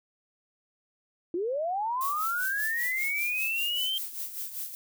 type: linear sweep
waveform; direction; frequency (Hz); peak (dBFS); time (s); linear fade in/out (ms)
sine; up; 326.5 to 3172; -27; 1.34-3.98; 2
type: noise with tremolo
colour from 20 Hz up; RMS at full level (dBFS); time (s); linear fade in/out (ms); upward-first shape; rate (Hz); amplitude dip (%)
violet; -34; 2.01-4.75; 0; sine; 5.1; 65
effects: none